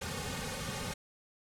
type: noise with comb filter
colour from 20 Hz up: pink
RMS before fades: -38 dBFS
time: 0.01-0.94 s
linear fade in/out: 10 ms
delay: 3 ms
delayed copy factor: -1
effects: low-pass 10000 Hz 12 dB/octave